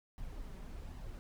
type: noise with flanger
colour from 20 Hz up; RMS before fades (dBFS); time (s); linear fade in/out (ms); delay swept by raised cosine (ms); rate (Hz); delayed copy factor
brown; -45; 0.18-1.19; 0; 1 to 5.3; 1.3; +0.5
effects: none